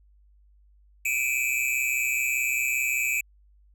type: tone cluster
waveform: square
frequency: 2313 / 2451 / 2576 Hz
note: D7 / D#7 / E7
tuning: -27 / -27 / -41 cents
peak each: -29 dBFS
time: 1.05-3.21 s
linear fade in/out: 5 ms
effects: added 50 Hz sine -55 dBFS peak until 3.74 s